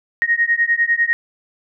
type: beating tone pair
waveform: sine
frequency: 1864.7 / 1874.7 Hz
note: A#6 / A#6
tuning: 0 / +9 cents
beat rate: 10 Hz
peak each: -17 / -17 dBFS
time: 0.22-1.13 s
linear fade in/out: 0 ms
effects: none